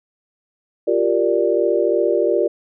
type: chord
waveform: sine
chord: G minor seventh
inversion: third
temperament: equal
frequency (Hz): 349.2 / 392 / 466.2 / 587.3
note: F4 / G4 / Bb4 / D5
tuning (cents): 0 / 0 / 0 / 0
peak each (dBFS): -20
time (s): 0.87-2.48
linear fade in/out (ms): 10
effects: none